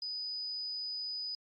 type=tone; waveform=sine; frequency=4978 Hz; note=D#8; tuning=in tune; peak=-36 dBFS; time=0.02-1.35 s; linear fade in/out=2 ms; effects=Opus 48 kbps